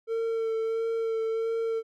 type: tone with vibrato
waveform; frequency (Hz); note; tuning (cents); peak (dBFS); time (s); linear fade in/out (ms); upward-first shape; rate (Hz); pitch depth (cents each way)
triangle; 451.1; A4; +43; -24; 0.07-1.83; 50; sine; 1.5; 17
effects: none